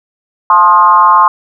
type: tone with frequency modulation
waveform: sine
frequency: 1057 Hz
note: C6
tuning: 17 cents sharp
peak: -3 dBFS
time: 0.5-1.28 s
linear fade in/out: 2 ms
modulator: 184 Hz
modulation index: 0.98
effects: none